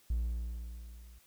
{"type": "tone with level ramp", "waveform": "triangle", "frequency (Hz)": 58.1, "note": "A#1", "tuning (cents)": -5, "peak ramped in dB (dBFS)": [-25, -50], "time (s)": [0.1, 1.19], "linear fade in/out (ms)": 5, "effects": ["tanh soft clip ceiling -24 dBFS", "white hiss -65 dBFS RMS until 1.26 s"]}